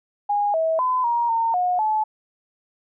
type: tone with pitch steps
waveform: sine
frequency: 821 / 646 / 1014 / 944 / 913 / 722 / 863 Hz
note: G#5 / E5 / B5 / A#5 / A#5 / F#5 / A5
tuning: -20 / -35 / +45 / +22 / -36 / -43 / -34 cents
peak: -18 dBFS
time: 0.29-2.04 s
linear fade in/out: 10 ms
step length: 250 ms
effects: none